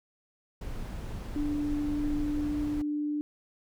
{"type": "noise", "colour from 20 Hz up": "brown", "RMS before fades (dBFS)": -36, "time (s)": [0.61, 2.82], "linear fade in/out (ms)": 5}
{"type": "tone with pitch glide", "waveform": "sine", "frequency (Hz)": [293.7, 296.6], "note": ["D4", "D4"], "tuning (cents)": [0, 17], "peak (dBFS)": -28, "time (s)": [1.36, 3.21], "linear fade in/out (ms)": 0, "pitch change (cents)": 17, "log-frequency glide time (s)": [1.63, 2.97]}
{"effects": []}